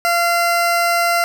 20% pulse tone, 688 Hz, F5, 26 cents flat, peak -9 dBFS, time 0.05-1.24 s, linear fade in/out 0 ms, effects none

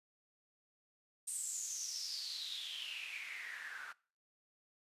white noise with band-pass filter sweep, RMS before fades -44 dBFS, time 1.27-3.93 s, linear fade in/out 10 ms, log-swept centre 8800 to 1400 Hz, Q 8.3, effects noise-tail reverb RT60 0.4 s tail -22 dB re dry + resampled to 32000 Hz

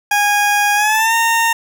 20% pulse tone with pitch glide, 822 to 917.3 Hz, G#5 to A#5, -18 to -28 cents, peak -7 dBFS, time 0.11-1.53 s, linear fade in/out 5 ms, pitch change +190 cents, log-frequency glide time 0.75-1.14 s, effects none

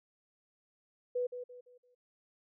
sine tone with echo, 493.9 Hz, B4, in tune, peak -30 dBFS, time 1.15-1.27 s, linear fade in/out 10 ms, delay 170 ms, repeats 4, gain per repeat -9 dB, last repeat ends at 1.95 s, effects none

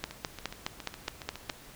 two click trains, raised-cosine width 0.2 ms, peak -23 / -14 dBFS, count 11 / 8, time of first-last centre 0.11-1.495 / 0.04-1.498 s, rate 7.22 / 4.8 Hz, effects pink hiss -51 dBFS RMS until 1.75 s

